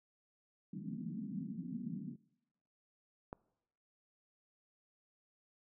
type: band-pass noise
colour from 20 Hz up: white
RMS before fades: -43 dBFS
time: 0.73-2.16 s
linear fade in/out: 5 ms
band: 160 to 250 Hz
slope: 48 dB/octave
type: click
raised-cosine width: 1 ms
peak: -29 dBFS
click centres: 3.329 s
effects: noise-tail reverb RT60 0.9 s tail -23 dB re dry